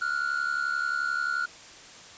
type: tone pair together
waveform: triangle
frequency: 1388 / 1459.4 Hz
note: F6 / F#6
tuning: -11 / -24 cents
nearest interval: minor second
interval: 87 cents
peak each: -27 dBFS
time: 0.01-1.46 s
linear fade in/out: 10 ms
effects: white hiss -47 dBFS RMS until 2.17 s + resampled to 16000 Hz